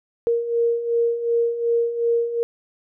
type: beating tone pair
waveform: sine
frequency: 465.7 / 468.4 Hz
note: A#4 / A#4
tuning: -2 / +8 cents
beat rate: 2.7 Hz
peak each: -25 / -19 dBFS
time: 0.27-2.43 s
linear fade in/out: 0 ms
effects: none